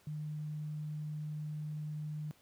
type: tone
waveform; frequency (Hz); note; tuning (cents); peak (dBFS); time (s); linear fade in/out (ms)
sine; 151.7; D#3; -44; -37; 0.07-2.31; 0
effects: pink hiss -66 dBFS RMS until 2.41 s + high-pass 80 Hz 12 dB/octave